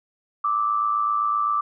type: tone pair together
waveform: sine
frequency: 1174.7 / 1282.4 Hz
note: D6 / E6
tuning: 0 / -48 cents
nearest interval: major second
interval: 152 cents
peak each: -20 / -28 dBFS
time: 0.44-1.61 s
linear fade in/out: 5 ms
effects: none